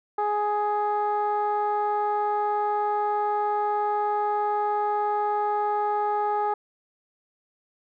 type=tone with low-pass filter; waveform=15% pulse; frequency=416.8 Hz; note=G#4; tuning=6 cents sharp; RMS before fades=-25 dBFS; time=0.18-6.54 s; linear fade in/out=5 ms; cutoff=940 Hz; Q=2.5; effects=none